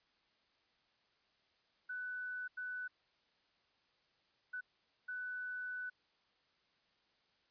sine tone bursts at uneven times, 1493 Hz, F#6, 15 cents sharp, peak -40 dBFS, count 4, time 1.89-2.48 / 2.57-2.88 / 4.53-4.61 / 5.08-5.9 s, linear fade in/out 10 ms, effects white hiss -75 dBFS RMS until 7.5 s + resampled to 11025 Hz

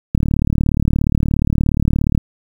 click train, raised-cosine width 5 ms, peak -3 dBFS, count 76, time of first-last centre 0.15-2.177 s, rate 37 Hz, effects 7-bit

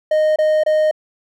triangle tone bursts, 618 Hz, D#5, 12 cents flat, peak -10 dBFS, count 3, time 0.11-0.912 s, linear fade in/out 5 ms, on 250 ms, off 26 ms, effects none

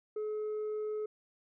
triangle tone with tanh clipping, 426.8 Hz, G#4, 47 cents sharp, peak -34 dBFS, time 0.16-1.06 s, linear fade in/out 5 ms, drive 7 dB, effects none

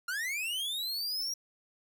45% pulse linear sweep, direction up, 1377 to 5700 Hz, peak -32 dBFS, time 0.08-1.34 s, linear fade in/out 5 ms, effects none

